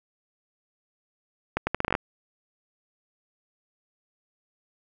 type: accelerating click train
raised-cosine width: 0.5 ms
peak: -9 dBFS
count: 10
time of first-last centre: 1.57-1.951 s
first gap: 100 ms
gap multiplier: 0.76
effects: none